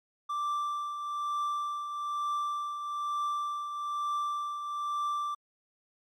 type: tone with tremolo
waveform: triangle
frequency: 1174.7 Hz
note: D6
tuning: in tune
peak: -26 dBFS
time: 0.29-5.35 s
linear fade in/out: 10 ms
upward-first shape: triangle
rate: 1.1 Hz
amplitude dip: 55%
effects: MP3 96 kbps